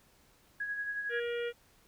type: tone with tremolo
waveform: sine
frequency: 1661.2 Hz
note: G#6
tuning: in tune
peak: -32 dBFS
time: 0.6-1.2 s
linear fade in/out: 5 ms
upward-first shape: sine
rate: 11 Hz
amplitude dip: 45%
type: harmonic tone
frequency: 474.7 Hz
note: A#4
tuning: 31 cents sharp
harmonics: 1 / 3 / 4 / 5 / 6 / 7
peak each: -33 / -43 / -45 / -47 / -49 / -50 dBFS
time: 1.09-1.53 s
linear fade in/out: 50 ms
effects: pink hiss -65 dBFS RMS until 1.87 s